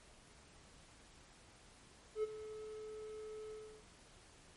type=tone with ADSR envelope; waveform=triangle; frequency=431.2 Hz; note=A4; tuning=35 cents flat; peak=-30 dBFS; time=2.15-3.86 s; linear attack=83 ms; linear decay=24 ms; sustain=-14 dB; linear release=360 ms; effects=pink hiss -62 dBFS RMS until 4.56 s + MP3 48 kbps